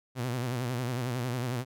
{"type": "tone with vibrato", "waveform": "sawtooth", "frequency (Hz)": 123.8, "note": "B2", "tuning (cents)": 5, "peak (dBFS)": -26, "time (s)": [0.15, 1.65], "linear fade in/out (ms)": 50, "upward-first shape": "sine", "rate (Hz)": 11, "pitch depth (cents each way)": 90, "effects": []}